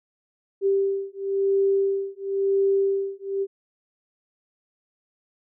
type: beating tone pair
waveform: sine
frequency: 392 / 392.97 Hz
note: G4 / G4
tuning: 0 / +4 cents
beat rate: 0.97 Hz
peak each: -23 dBFS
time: 0.61-3.47 s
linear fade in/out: 50 ms
effects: none